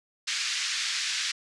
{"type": "band-pass noise", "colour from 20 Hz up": "white", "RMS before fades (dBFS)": -30, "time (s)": [0.27, 1.32], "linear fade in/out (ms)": 10, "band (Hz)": [1600, 6000], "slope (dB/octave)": 24, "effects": ["resampled to 24000 Hz"]}